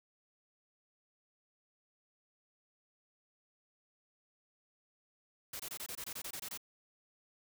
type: noise bursts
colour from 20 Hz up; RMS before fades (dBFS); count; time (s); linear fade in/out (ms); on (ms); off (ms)
white; -43; 12; 5.53-6.575; 5; 66; 23
effects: none